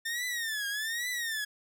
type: tone with vibrato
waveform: sawtooth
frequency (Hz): 1800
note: A6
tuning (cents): +39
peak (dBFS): -28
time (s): 0.05-1.45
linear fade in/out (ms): 10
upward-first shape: triangle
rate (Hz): 1.2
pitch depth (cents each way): 190
effects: none